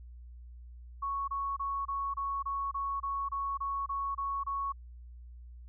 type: tone bursts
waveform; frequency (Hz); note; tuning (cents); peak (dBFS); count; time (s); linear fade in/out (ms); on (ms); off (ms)
sine; 1108.7; C#6; 0; -31; 13; 1.02-4.724; 10; 260; 27
effects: added 60 Hz sine -46 dBFS peak until 5.68 s